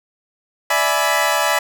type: chord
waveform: 20% pulse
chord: E dominant seventh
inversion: third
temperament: equal with one note detuned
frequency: 587.3 / 659.3 / 839.8 / 987.8 Hz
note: D5 / E5 / G#5 / B5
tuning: 0 / 0 / +19 / 0 cents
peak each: -16 dBFS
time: 0.7-1.59 s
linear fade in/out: 5 ms
effects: none